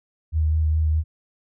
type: tone with vibrato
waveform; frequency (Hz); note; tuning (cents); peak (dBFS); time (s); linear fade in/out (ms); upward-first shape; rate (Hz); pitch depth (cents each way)
sine; 78.2; D#2; +9; -17; 0.32-1.04; 50; sine; 4.8; 19
effects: none